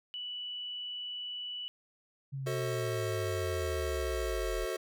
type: tone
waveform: sine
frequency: 2960 Hz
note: F#7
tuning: in tune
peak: -37 dBFS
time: 0.14-1.68 s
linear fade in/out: 0 ms
type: linear sweep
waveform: sine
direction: down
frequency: 138.59 to 38.89 Hz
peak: -35 dBFS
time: 2.32-4.66 s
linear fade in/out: 20 ms
type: chord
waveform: square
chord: F# diminished seventh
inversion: none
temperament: just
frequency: 370 / 444 / 532.8 / 639.4 Hz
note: F#4 / A4 / C5 / Eb5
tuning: 0 / +16 / +31 / +47 cents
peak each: -38 / -39 / -41 / -41 dBFS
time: 2.46-4.77 s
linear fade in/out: 10 ms
effects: none